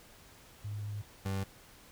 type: tone pair in turn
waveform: sine / 30% pulse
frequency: 103.83 / 97.13 Hz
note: G#2 / G2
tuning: 0 / -15 cents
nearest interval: minor second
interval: 115 cents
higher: first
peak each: -36 / -30 dBFS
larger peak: second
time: 0.64-1.02 / 1.25-1.44 s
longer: first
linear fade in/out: 10 ms
effects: pink hiss -57 dBFS RMS until 1.91 s